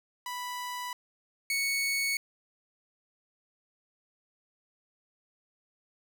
sawtooth tone pair in turn, 987.8 / 2218 Hz, B5 / C#7, 0 / 0 cents, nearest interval octave + major second, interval 1400 cents, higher second, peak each -31 / -24 dBFS, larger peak second, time 0.26-0.93 / 1.5-2.17 s, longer neither, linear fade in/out 2 ms, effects none

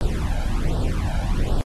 brown noise with flanger, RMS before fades -21 dBFS, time 0.01-1.61 s, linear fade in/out 0 ms, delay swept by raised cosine 0.22 to 1.32 ms, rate 1.3 Hz, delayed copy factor +1, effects AAC 32 kbps

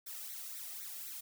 blue noise with flanger, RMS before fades -45 dBFS, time 0.06-1.21 s, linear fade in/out 10 ms, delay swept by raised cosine 0.5 to 1.6 ms, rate 3.9 Hz, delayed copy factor +0.8, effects none

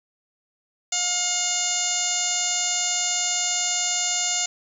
harmonic tone with a mistuned harmonic, 715 Hz, F5, 41 cents sharp, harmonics 1 / 2 / 3 / 4 / 5 / 6 / 7 / 8 / 9 / 10, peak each -34 / -38 / -33 / -32 / -33 / -33 / -34 / -35 / -27 / -26 dBFS, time 0.92-4.46 s, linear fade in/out 5 ms, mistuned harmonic 2, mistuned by -19 cents, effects 9-bit

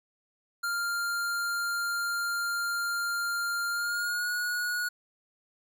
square tone with pitch glide, 1396.9 to 1452.9 Hz, F6 to F#6, 0 to -32 cents, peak -29 dBFS, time 0.63-4.89 s, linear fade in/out 10 ms, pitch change +68 cents, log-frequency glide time 3.71-4.29 s, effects none

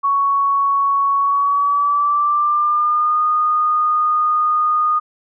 sine tone with pitch glide, 1114 to 1228.9 Hz, C#6 to D#6, +8 to -22 cents, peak -13 dBFS, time 0.03-5 s, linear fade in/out 20 ms, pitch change +170 cents, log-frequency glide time 1.18-3.22 s, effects none

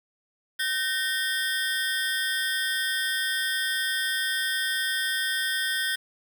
25% pulse ring-modulated tone, 1689 Hz, G#6, 29 cents sharp, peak -18 dBFS, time 0.59-5.96 s, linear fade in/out 10 ms, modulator 156 Hz, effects 8-bit

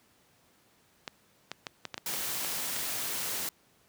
clicks, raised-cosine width 0.2 ms, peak -18 dBFS, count 9, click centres 1.078 / 1.516 / 1.668 / 1.853 / 1.943 / 1.979 / 2.138 / 2.447 / 2.764 s
white noise, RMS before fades -34 dBFS, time 2.06-3.49 s, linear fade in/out 2 ms
effects pink hiss -65 dBFS RMS until 3.88 s + high-pass 100 Hz 12 dB/octave

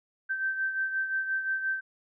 sine beating tone pair, 1554 / 1559.7 Hz, G6 / G6, -16 / -9 cents, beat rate 5.7 Hz, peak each -28 / -36 dBFS, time 0.29-1.81 s, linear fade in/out 20 ms, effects none

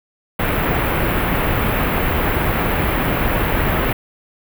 pink band-stop noise, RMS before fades -18 dBFS, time 0.39-3.93 s, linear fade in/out 5 ms, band 2600 to 15000 Hz, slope 24 dB/octave, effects none

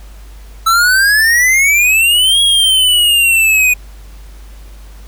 square exponential two-way sweep, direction up then down, 1312 to 3322 to 2470 Hz, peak -8 dBFS, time 0.66-3.74 s, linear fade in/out 10 ms, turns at 2.41 s, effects added 50 Hz sine -31 dBFS peak until 5.07 s + pink hiss -44 dBFS RMS until 5.07 s

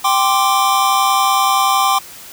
square chord, G suspended fourth, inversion none, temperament just, 784 / 1045.3 / 1176 Hz, G5 / C6 / D6, 0 / -2 / +2 cents, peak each -17 dBFS, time 0.04-1.99 s, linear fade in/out 10 ms, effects white hiss -36 dBFS RMS until 2.32 s

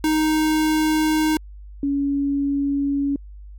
square / sine tone pair in turn, 311.1 / 280.9 Hz, D#4 / C#4, 0 / +23 cents, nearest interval major second, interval 177 cents, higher first, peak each -17 / -18 dBFS, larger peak first, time 0.04-1.37 / 1.83-3.16 s, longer neither, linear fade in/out 2 ms, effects added 50 Hz sine -36 dBFS peak until 3.58 s + MP3 96 kbps

